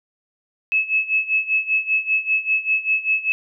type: tone with tremolo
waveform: sine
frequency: 2592 Hz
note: E7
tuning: 30 cents flat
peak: -14 dBFS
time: 0.72-3.32 s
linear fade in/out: 0 ms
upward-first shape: sine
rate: 5.1 Hz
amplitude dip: 85%
effects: none